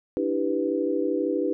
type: chord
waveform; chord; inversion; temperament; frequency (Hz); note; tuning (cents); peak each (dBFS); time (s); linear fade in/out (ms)
sine; E minor seventh; third; equal with one note detuned; 293.7 / 326.4 / 392 / 493.9; D4 / E4 / G4 / B4; 0 / -17 / 0 / 0; -28; 0.17-1.53; 0
effects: none